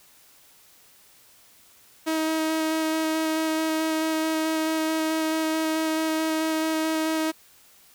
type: tone with vibrato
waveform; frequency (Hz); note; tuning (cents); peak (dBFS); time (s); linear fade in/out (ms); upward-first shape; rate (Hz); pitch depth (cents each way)
sawtooth; 317.4; D#4; +35; -19; 2.06-7.32; 20; square; 4.6; 8
effects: white hiss -55 dBFS RMS until 7.94 s